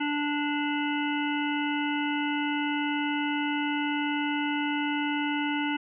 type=harmonic tone; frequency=293.2 Hz; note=D4; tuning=3 cents flat; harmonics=1 / 3 / 5 / 7 / 9 / 10; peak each=-28 / -33 / -35 / -36 / -38 / -38 dBFS; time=0-5.77 s; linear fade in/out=10 ms; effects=none